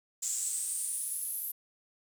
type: noise with high-pass filter sweep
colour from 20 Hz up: brown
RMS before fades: -35 dBFS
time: 0.22-1.52 s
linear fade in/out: 10 ms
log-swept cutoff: 7200 to 12000 Hz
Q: 7.6
effects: none